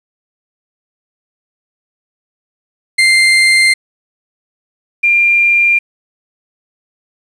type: tone pair in turn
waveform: 35% pulse / sine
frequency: 2093 / 2391 Hz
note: C7 / D7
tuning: 0 / +30 cents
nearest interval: major second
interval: 230 cents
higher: second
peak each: -5 / -7 dBFS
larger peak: first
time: 2.98-3.74 / 5.03-5.79 s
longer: neither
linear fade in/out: 10 ms
effects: resampled to 24000 Hz + 7-bit